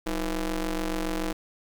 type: ring-modulated tone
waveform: sawtooth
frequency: 169.5 Hz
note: E3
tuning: 49 cents sharp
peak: -20 dBFS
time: 0.06-1.33 s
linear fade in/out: 10 ms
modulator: 146 Hz
effects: 10-bit